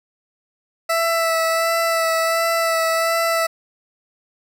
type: tone with vibrato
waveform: 20% pulse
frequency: 659.3 Hz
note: E5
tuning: in tune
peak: -12 dBFS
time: 0.89-3.47 s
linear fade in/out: 10 ms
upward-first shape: sine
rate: 1.4 Hz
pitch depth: 18 cents each way
effects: none